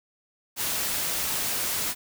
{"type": "noise", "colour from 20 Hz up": "white", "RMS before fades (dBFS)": -28, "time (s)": [0.56, 1.95], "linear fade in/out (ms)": 50, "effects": []}